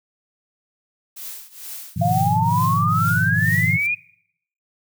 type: noise with tremolo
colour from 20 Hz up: blue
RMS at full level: -32 dBFS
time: 1.16-3.87 s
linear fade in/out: 10 ms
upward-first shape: triangle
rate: 2.2 Hz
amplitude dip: 90%
type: chord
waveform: sine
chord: F half-diminished seventh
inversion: first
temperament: equal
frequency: 103.83 / 123.47 / 155.56 / 174.61 Hz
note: Ab2 / Cb3 / Eb3 / F3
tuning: 0 / 0 / 0 / 0 cents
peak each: -24 dBFS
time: 1.96-3.78 s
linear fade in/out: 10 ms
type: exponential sweep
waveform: sine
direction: up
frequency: 681 to 2489 Hz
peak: -18 dBFS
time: 2.01-3.95 s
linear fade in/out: 10 ms
effects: noise-tail reverb RT60 0.7 s tail -22 dB re dry